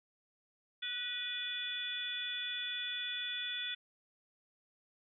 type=harmonic tone with a mistuned harmonic; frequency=493.1 Hz; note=B4; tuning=3 cents flat; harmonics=3 / 4 / 5 / 6 / 7; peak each=-45 / -46 / -45 / -50 / -38 dBFS; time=0.82-3.75 s; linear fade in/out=10 ms; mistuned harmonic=4; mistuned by=-39 cents; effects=none